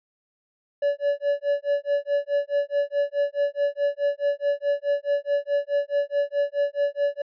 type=tone with tremolo; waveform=triangle; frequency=572 Hz; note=D5; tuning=46 cents flat; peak=-16 dBFS; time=0.82-7.22 s; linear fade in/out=5 ms; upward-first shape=sine; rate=4.7 Hz; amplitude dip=100%; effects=resampled to 11025 Hz